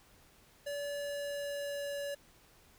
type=tone with pitch glide; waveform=square; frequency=574 to 569 Hz; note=D5 to C#5; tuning=-40 to +45 cents; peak=-37 dBFS; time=0.66-2.15 s; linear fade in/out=10 ms; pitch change=-15 cents; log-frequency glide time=0.94-1.99 s; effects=pink hiss -63 dBFS RMS until 2.78 s